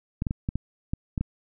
clicks, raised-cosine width 5 ms, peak -14 dBFS, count 8, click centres 0.221 / 0.268 / 0.309 / 0.489 / 0.556 / 0.935 / 1.178 / 1.21 s, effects none

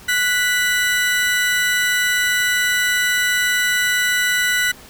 35% pulse tone pair together, 1476.6 / 1975.5 Hz, F#6 / B6, -4 / 0 cents, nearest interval perfect fourth, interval 504 cents, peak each -17 dBFS, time 0.08-4.72 s, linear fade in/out 10 ms, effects pink hiss -42 dBFS RMS until 4.89 s

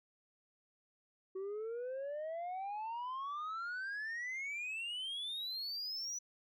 sine exponential sweep, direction up, 374.4 to 5980 Hz, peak -36 dBFS, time 1.35-6.19 s, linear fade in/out 10 ms, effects tanh soft clip ceiling -38 dBFS

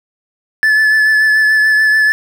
triangle tone with vibrato, 1734 Hz, A6, 26 cents flat, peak -6 dBFS, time 0.63-2.12 s, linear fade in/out 0 ms, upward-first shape triangle, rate 6.9 Hz, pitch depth 24 cents each way, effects none

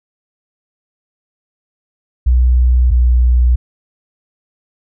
sine tone pair in turn, 61.9 / 61.12 Hz, B1 / B1, +5 / -17 cents, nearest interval unison, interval 22 cents, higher first, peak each -7 dBFS, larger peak neither, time 2.26-2.91 / 2.91-3.56 s, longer neither, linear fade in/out 10 ms, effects none

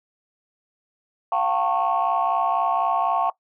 sine tone cluster, 697 / 761 / 895 / 1097 Hz, F5 / F#5 / A5 / C#6, -4 / +48 / +29 / -18 cents, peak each -24 dBFS, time 1.32-3.3 s, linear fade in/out 2 ms, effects noise-tail reverb RT60 0.1 s tail -18 dB re dry + tanh soft clip ceiling -12 dBFS

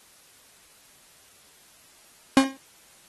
40% pulse tone with exponential decay, 268.7 Hz, C4, 46 cents sharp, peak -10 dBFS, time 2.37-2.57 s, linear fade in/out 1 ms, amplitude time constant 43 ms, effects white hiss -55 dBFS RMS until 3.08 s + AAC 32 kbps

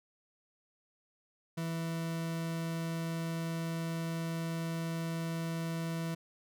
40% pulse tone, 164.81 Hz, E3, in tune, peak -33 dBFS, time 1.57-6.15 s, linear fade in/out 10 ms, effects none

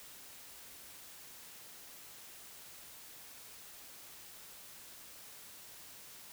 silence, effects white hiss -53 dBFS RMS until 6.32 s

